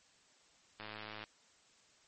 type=click train; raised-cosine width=0.3 ms; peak=-29 dBFS; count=48; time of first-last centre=0.8-1.239 s; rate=107 Hz; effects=white hiss -67 dBFS RMS until 2.07 s + MP3 32 kbps